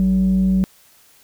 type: tone pair together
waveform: sine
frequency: 56.07 / 188.6 Hz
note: A1 / F#3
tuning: +33 / +33 cents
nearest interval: octave + major sixth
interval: 2100 cents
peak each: -22 / -12 dBFS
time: 0-0.64 s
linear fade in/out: 0 ms
effects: tanh soft clip ceiling -10 dBFS + white hiss -52 dBFS RMS until 1.23 s